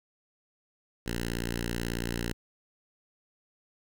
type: tone with notch filter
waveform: 5% pulse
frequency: 58.27 Hz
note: A#1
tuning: in tune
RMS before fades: -33 dBFS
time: 1.06-2.33 s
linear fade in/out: 5 ms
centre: 670 Hz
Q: 0.77
effects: none